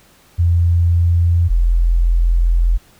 sine tone pair in turn, 85.7 / 42.58 Hz, F2 / F1, -32 / -43 cents, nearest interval octave, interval 1211 cents, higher first, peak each -10 / -10 dBFS, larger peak neither, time 0.38-1.49 / 1.49-2.78 s, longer second, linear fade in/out 20 ms, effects pink hiss -50 dBFS RMS until 2.99 s

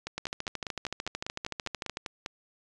two click trains, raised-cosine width 0.2 ms, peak -17 / -16 dBFS, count 12 / 25, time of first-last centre 0.07-2.261 / 0.18-1.971 s, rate 5.02 / 13.4 Hz, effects resampled to 22050 Hz

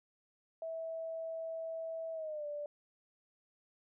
sine tone with pitch glide, 652 to 587.6 Hz, E5 to D5, -19 to +1 cents, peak -38 dBFS, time 0.62-2.66 s, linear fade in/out 2 ms, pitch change -180 cents, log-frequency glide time 2.13-2.46 s, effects none

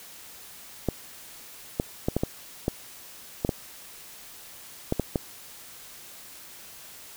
clicks, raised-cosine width 2 ms, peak -10 dBFS, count 11, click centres 0.887 / 1.799 / 2.085 / 2.166 / 2.235 / 2.681 / 3.449 / 3.492 / 4.924 / 4.997 / 5.158 s, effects white hiss -46 dBFS RMS until 7.16 s

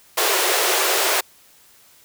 pink high-pass noise, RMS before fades -19 dBFS, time 0.17-1.21 s, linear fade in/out 10 ms, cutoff 350 Hz, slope 96 dB/octave, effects white hiss -52 dBFS RMS until 2.04 s

